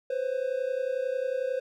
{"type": "tone pair together", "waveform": "triangle", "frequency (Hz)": [503.9, 535], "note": ["B4", "C5"], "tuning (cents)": [35, 38], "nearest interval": "minor second", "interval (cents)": 103, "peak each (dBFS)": -28, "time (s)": [0.1, 1.6], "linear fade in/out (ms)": 5, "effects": []}